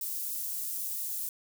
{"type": "high-pass noise", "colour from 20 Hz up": "white", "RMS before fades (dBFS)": -35, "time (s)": [0.01, 1.29], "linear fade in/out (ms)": 2, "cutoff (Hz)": 9600, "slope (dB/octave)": 12, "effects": []}